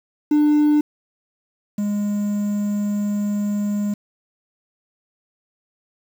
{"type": "tone pair in turn", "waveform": "triangle", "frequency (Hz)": [298, 206], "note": ["D4", "G#3"], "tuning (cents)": [25, -14], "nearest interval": "tritone", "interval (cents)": 639, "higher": "first", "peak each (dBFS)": [-10, -17], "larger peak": "first", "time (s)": [[0.31, 0.81], [1.78, 3.94]], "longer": "second", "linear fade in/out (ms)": 5, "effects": ["tanh soft clip ceiling -6 dBFS", "7-bit"]}